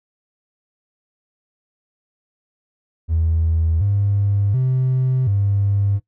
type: tone with pitch steps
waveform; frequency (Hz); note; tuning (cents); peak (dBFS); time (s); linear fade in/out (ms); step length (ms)
triangle; 81.1 / 100.7 / 129.5 / 100.2; E2 / G2 / C3 / G2; -28 / +47 / -17 / +38; -12; 3.08-6; 50; 730
effects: noise-tail reverb RT60 0.1 s tail -17 dB re dry + tanh soft clip ceiling -11 dBFS